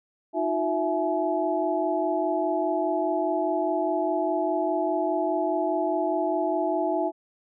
sine tone cluster, 314 / 358.9 / 661 / 849 Hz, D#4 / F4 / E5 / G#5, +16 / +47 / +5 / +38 cents, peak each -29 / -29 / -26 / -30 dBFS, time 0.33-7.12 s, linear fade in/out 50 ms, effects none

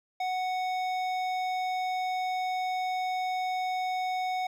triangle tone with hard clipping, 740 Hz, F#5, in tune, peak -30 dBFS, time 0.2-4.47 s, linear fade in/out 5 ms, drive 16 dB, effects none

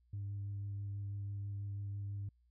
sine tone with vibrato, 100.6 Hz, G2, 45 cents sharp, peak -37 dBFS, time 0.13-2.29 s, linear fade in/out 5 ms, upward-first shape sine, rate 6.1 Hz, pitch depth 11 cents each way, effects tanh soft clip ceiling -36 dBFS + added 60 Hz sine -68 dBFS peak until 2.5 s

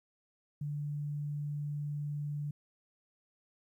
sine tone, 146.6 Hz, D3, 3 cents flat, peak -34 dBFS, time 0.61-2.51 s, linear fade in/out 5 ms, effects 12-bit

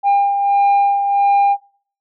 sine beating tone pair, 802 / 803.5 Hz, G5 / G5, +39 / +43 cents, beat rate 1.5 Hz, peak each -10 / -18 dBFS, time 0.03-1.57 s, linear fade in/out 50 ms, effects noise-tail reverb RT60 0.5 s tail -23 dB re dry + tanh soft clip ceiling -9 dBFS

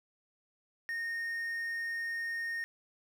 triangle tone with quantisation, 1845 Hz, A#6, 18 cents flat, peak -32 dBFS, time 0.89-2.64 s, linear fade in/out 0 ms, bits 10, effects none

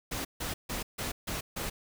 pink noise bursts, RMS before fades -35 dBFS, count 6, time 0.11-1.7 s, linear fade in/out 10 ms, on 140 ms, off 150 ms, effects none

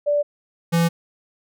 sine / square tone pair in turn, 584 / 168.29 Hz, D5 / E3, -10 / +36 cents, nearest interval octave + minor seventh, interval 2154 cents, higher first, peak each -16 dBFS, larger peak neither, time 0.06-0.23 / 0.72-0.89 s, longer neither, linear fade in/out 20 ms, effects none

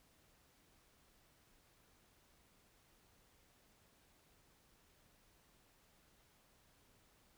silence, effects pink hiss -71 dBFS RMS until 7.37 s

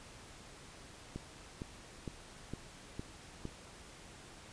click train, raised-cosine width 3 ms, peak -27 dBFS, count 6, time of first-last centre 1.16-3.454 s, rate 2.18 Hz, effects pink hiss -54 dBFS RMS until 4.52 s + resampled to 22050 Hz

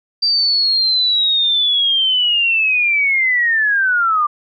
sine linear sweep, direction down, 4699 to 1174.7 Hz, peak -12 dBFS, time 0.22-4.27 s, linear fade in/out 10 ms, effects none

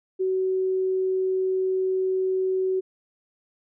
sine tone, 376 Hz, F#4, 28 cents sharp, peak -21 dBFS, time 0.19-2.81 s, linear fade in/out 20 ms, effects none

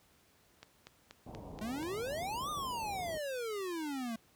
click train, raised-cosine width 0.2 ms, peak -31 dBFS, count 6, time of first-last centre 0.63-1.829 s, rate 4.17 Hz
pink low-pass noise, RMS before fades -46 dBFS, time 1.26-3.18 s, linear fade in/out 5 ms, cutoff 940 Hz, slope 48 dB/octave
square exponential two-way sweep, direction up then down, 206.2 to 1236 to 219.8 Hz, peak -37 dBFS, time 1.61-4.16 s, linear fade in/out 5 ms, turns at 2.5 s
effects pink hiss -67 dBFS RMS until 4.35 s + high-pass 60 Hz 12 dB/octave

